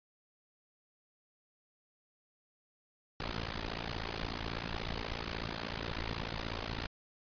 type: noise with amplitude modulation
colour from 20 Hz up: pink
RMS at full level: -34 dBFS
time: 3.2-6.87 s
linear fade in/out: 2 ms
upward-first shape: sine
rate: 56.4 Hz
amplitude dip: 100%
effects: resampled to 11025 Hz